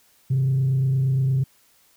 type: tone with frequency modulation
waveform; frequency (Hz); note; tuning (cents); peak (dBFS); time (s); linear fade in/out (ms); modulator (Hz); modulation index
sine; 132.8; C3; +26; -16; 0.3-1.44; 10; 28.6; 0.26
effects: tanh soft clip ceiling -15 dBFS + white hiss -59 dBFS RMS until 1.96 s